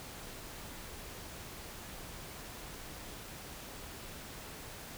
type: silence
effects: pink hiss -47 dBFS RMS until 4.97 s